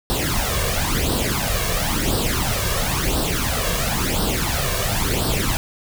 pink noise with flanger, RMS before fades -21 dBFS, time 0.1-5.57 s, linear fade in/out 0 ms, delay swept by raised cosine 0.22 to 1.82 ms, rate 0.97 Hz, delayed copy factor +0.7, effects none

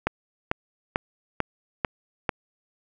click train, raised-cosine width 0.5 ms, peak -7 dBFS, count 6, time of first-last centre 0.07-2.292 s, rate 2.25 Hz, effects none

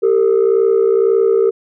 sine tone pair together, 392 / 453.9 Hz, G4 / A#4, 0 / -46 cents, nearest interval minor third, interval 254 cents, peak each -11 dBFS, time 0.02-1.51 s, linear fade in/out 20 ms, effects tanh soft clip ceiling -6 dBFS

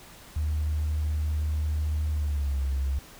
sine tone with pitch glide, 76.3 to 67.58 Hz, D#2 to C#2, -33 to -43 cents, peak -23 dBFS, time 0.36-2.99 s, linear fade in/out 5 ms, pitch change -210 cents, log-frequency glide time 2.13-2.61 s, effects tanh soft clip ceiling -21 dBFS + pink hiss -49 dBFS RMS until 3.19 s

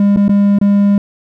triangle tone with dropouts, 201.7 Hz, G3, 50 cents sharp, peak -5 dBFS, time 0-0.98 s, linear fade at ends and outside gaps 2 ms, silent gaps 0.162-0.171 / 0.282-0.293 / 0.587-0.613 s, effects none

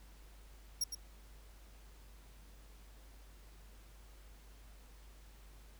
sawtooth tone with echo, 5600 Hz, F8, 4 cents sharp, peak -29 dBFS, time 0.81-0.84 s, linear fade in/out 5 ms, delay 110 ms, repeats 1, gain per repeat -8 dB, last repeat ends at 0.95 s, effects added 50 Hz sine -55 dBFS peak until 5.79 s + pink hiss -64 dBFS RMS until 5.79 s

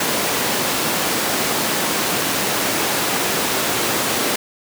pink high-pass noise, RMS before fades -20 dBFS, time 0-4.36 s, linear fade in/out 5 ms, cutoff 230 Hz, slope 12 dB/octave, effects none

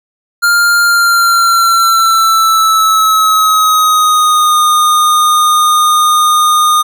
square tone with pitch glide, 1400 to 1225.8 Hz, F6 to D#6, +4 to -26 cents, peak -7 dBFS, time 0.42-6.83 s, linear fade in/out 20 ms, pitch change -230 cents, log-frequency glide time 0.84-4.58 s, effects none

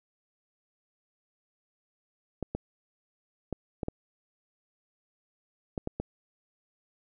clicks, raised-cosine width 2 ms, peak -18 dBFS, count 8, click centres 2.427 / 2.55 / 3.527 / 3.832 / 3.884 / 5.778 / 5.874 / 6 s, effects none

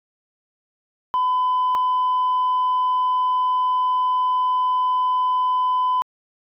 sine tone pair in turn, 1007 / 1007 Hz, B5 / B5, +33 / +33 cents, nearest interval unison, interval 0 cents, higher neither, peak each -15 dBFS, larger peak neither, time 1.14-1.75 / 1.75-6.02 s, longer second, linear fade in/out 0 ms, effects tanh soft clip ceiling -15 dBFS

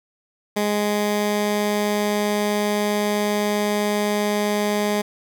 15% pulse tone, 207.7 Hz, G#3, in tune, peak -13 dBFS, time 0.56-5.02 s, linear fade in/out 10 ms, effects none

